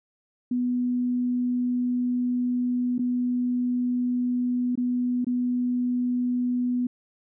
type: tone with dropouts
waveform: sine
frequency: 246.9 Hz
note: B3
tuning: in tune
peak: -22 dBFS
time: 0.51-6.87 s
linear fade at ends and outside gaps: 5 ms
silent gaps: 2.982-2.991 / 4.755-4.775 / 5.246-5.267 s
effects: none